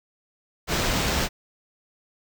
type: noise with sample-and-hold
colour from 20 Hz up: pink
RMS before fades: -24 dBFS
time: 0.67-1.29 s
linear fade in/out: 50 ms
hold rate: 11025 Hz
effects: none